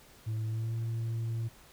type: tone with pitch glide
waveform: sine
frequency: 110 to 114.21 Hz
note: A2 to A#2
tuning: 0 to -35 cents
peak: -28 dBFS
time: 0.26-1.49 s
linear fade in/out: 20 ms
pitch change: +65 cents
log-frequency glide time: 0.47-0.73 s
effects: tanh soft clip ceiling -30 dBFS + pink hiss -57 dBFS RMS until 1.72 s